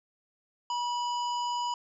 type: harmonic tone with a mistuned harmonic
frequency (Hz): 988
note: B5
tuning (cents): 0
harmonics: 1 / 3 / 5 / 7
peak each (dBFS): -29 / -39 / -43 / -46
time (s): 0.7-1.74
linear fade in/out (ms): 2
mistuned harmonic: 1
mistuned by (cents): -38
effects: none